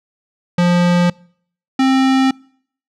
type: tone pair in turn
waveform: square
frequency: 175.7 / 264.5 Hz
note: F3 / C4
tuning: +11 / +19 cents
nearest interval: perfect fifth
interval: 708 cents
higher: second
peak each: -11 dBFS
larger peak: neither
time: 0.58-1.1 / 1.79-2.31 s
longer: neither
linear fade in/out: 5 ms
effects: noise-tail reverb RT60 0.6 s tail -26 dB re dry + low-pass 5000 Hz 12 dB/octave